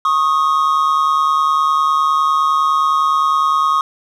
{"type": "tone pair together", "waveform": "triangle", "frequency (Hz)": [1096, 1245.8], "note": ["C#6", "D#6"], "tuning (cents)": [-20, 2], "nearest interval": "major second", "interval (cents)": 222, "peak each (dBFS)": -13, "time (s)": [0.05, 3.81], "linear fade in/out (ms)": 2, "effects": []}